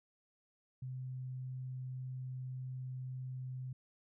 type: tone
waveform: sine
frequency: 128.7 Hz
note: C3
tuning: 28 cents flat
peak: -40 dBFS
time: 0.82-3.73 s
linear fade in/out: 5 ms
effects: none